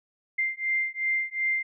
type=beating tone pair; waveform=sine; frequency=2093 / 2095.7 Hz; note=C7 / C7; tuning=0 / +2 cents; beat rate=2.7 Hz; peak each=-28 dBFS; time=0.38-1.63 s; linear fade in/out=10 ms; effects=none